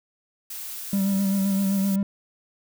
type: noise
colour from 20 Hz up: blue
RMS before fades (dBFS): -35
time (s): 0.5-1.96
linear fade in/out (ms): 5
type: tone with vibrato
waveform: triangle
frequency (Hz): 196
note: G3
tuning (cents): 0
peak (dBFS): -18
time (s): 0.93-2.03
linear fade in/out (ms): 2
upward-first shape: sine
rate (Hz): 7.7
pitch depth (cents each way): 31
effects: none